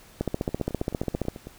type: two click trains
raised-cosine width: 2 ms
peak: -12 / -24 dBFS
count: 17 / 10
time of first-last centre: 0.21-1.284 / 0.49-1.47 s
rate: 14.9 / 9.18 Hz
effects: pink hiss -52 dBFS RMS until 1.58 s